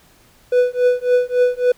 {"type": "tone with tremolo", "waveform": "triangle", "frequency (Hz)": 495, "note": "B4", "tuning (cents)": 4, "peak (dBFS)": -7, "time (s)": [0.52, 1.72], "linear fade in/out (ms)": 5, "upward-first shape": "triangle", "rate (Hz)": 3.6, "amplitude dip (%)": 100, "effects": ["pink hiss -52 dBFS RMS until 1.77 s"]}